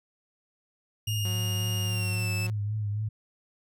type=tone with pitch glide; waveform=sawtooth; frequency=2838 to 2633 Hz; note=F7 to E7; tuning=+27 to -3 cents; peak=-29 dBFS; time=1.07-2.47 s; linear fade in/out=5 ms; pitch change=-130 cents; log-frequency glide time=1.83-2.3 s
type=tone with vibrato; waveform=sine; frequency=105.3 Hz; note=G#2; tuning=24 cents sharp; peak=-27 dBFS; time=1.07-3.09 s; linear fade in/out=10 ms; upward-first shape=triangle; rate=3.7 Hz; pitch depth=62 cents each way
type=tone; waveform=sawtooth; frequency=181.5 Hz; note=F#3; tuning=33 cents flat; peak=-34 dBFS; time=1.25-2.5 s; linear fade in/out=2 ms
effects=none